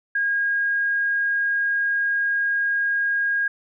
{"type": "tone", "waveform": "sine", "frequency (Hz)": 1630, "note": "G#6", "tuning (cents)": -33, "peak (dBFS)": -19, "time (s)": [0.15, 3.48], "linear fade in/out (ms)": 5, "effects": []}